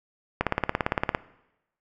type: click train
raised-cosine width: 0.5 ms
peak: -7 dBFS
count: 14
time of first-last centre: 0.41-1.149 s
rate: 17.6 Hz
effects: noise-tail reverb RT60 0.9 s tail -19 dB re dry